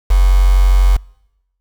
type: tone with quantisation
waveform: sine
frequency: 46.16 Hz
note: F#1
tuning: 3 cents flat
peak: -6 dBFS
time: 0.1-0.97 s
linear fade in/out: 10 ms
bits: 4
effects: noise-tail reverb RT60 0.9 s tail -26 dB re dry